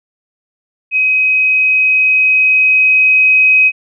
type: tone with level ramp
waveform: sine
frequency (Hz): 2529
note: D#7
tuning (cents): +28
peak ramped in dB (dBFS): -9 to -5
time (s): 0.91-3.72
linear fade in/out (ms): 50
effects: none